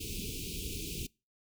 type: band-stop noise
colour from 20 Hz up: pink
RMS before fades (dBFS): -39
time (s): 0-1.07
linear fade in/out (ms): 10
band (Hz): 460 to 2400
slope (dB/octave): 96
effects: noise-tail reverb RT60 0.3 s tail -25 dB re dry